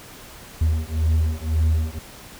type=beating tone pair; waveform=triangle; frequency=78.3 / 80.2 Hz; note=D#2 / E2; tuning=+11 / -47 cents; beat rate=1.9 Hz; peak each=-19 dBFS; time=0.61-1.99 s; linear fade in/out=5 ms; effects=pink hiss -42 dBFS RMS until 2.39 s